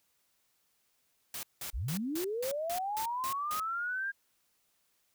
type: noise bursts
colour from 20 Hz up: white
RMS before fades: -40 dBFS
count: 9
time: 1.34-3.599 s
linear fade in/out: 2 ms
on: 91 ms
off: 180 ms
type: linear sweep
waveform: sine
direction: up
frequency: 36.14 to 1623 Hz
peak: -32 dBFS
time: 1.73-4.12 s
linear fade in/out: 20 ms
effects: white hiss -74 dBFS RMS until 5.14 s